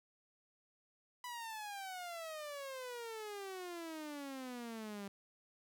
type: exponential sweep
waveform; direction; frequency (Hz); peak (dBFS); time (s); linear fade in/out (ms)
sawtooth; down; 995 to 196; -40; 1.24-5.08; 2
effects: none